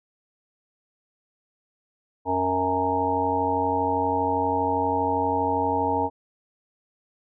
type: harmonic tone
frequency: 92.5 Hz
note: F#2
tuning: in tune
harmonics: 1 / 3 / 5 / 7 / 9 / 10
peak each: -34 / -29 / -28 / -31 / -26 / -26 dBFS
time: 2.25-6.1 s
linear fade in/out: 50 ms
effects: none